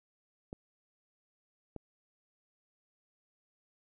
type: clicks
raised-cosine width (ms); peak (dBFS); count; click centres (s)
2; -28; 2; 0.529 / 1.763
effects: none